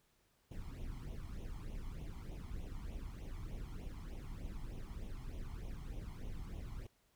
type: noise with flanger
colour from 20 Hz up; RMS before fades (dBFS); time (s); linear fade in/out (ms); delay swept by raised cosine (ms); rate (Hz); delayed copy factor
brown; -45; 0.51-6.87; 5; 0.31 to 0.97; 3.3; +0.85
effects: pink hiss -75 dBFS RMS until 7.15 s